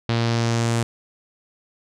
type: tone with low-pass filter sweep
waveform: sawtooth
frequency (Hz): 116.2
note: A#2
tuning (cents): -5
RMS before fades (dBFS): -21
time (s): 0.09-0.83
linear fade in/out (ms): 0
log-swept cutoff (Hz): 4000 to 8800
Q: 2
effects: none